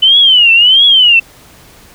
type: tone with vibrato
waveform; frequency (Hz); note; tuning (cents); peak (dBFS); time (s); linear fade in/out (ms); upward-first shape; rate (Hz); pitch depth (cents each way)
sine; 3000; F#7; +23; -3; 0.02-1.2; 10; triangle; 1.5; 210
effects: pink hiss -40 dBFS RMS until 1.94 s